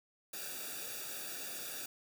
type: noise with comb filter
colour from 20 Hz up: white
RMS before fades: -43 dBFS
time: 0.33-1.86 s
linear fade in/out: 5 ms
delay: 0.96 ms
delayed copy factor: -0.95
effects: none